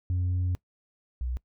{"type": "tone pair in turn", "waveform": "sine", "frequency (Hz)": [90.3, 61.91], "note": ["F#2", "B1"], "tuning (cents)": [-42, 5], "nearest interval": "perfect fifth", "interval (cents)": 653, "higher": "first", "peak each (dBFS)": [-22, -27], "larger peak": "first", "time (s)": [[0.1, 0.55], [1.21, 1.37]], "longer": "first", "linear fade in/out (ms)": 0, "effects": ["noise-tail reverb RT60 0.1 s tail -23 dB re dry", "tanh soft clip ceiling -23 dBFS"]}